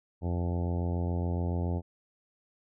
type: harmonic tone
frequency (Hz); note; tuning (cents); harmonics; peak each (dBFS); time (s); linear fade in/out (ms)
87.1; F2; -4; 1 / 2 / 3 / 4 / 5 / 6 / 7 / 8 / 9 / 10; -29 / -35 / -39 / -41 / -43 / -45 / -46 / -47 / -48 / -49; 0.21-1.82; 50
effects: none